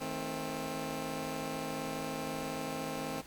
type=chord; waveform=15% pulse; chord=A diminished; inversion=second; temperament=just; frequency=158.4 / 220 / 264 Hz; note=Eb3 / A3 / C4; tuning=+31 / 0 / +16 cents; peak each=-35 / -36 / -32 dBFS; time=0-3.22 s; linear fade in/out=20 ms; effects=pink hiss -53 dBFS RMS until 3.26 s + MP3 96 kbps